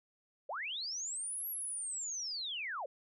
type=linear two-way sweep; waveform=sine; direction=up then down; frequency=484.5 to 11710 to 484.5 Hz; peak=-37 dBFS; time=0.49-2.86 s; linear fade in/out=5 ms; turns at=1.48 s; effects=none